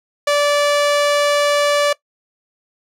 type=tone; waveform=sawtooth; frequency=581 Hz; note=D5; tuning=19 cents flat; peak=-9 dBFS; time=0.27-1.93 s; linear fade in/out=5 ms; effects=noise-tail reverb RT60 0.1 s tail -20 dB re dry + low-pass 9000 Hz 12 dB/octave